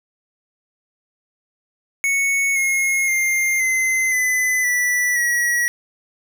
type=tone with pitch steps; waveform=square; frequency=2212 / 2160 / 2110 / 2060 / 2012 / 1965 / 1919 Hz; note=C#7 / C#7 / C7 / C7 / B6 / B6 / A#6; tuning=-4 / -45 / +14 / -28 / +32 / -9 / +50 cents; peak=-17 dBFS; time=2.04-5.68 s; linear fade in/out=0 ms; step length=520 ms; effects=none